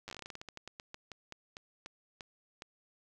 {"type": "slowing click train", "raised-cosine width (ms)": 0.2, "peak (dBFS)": -27, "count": 24, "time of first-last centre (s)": [0.08, 2.621], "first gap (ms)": 9, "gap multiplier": 1.19, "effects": []}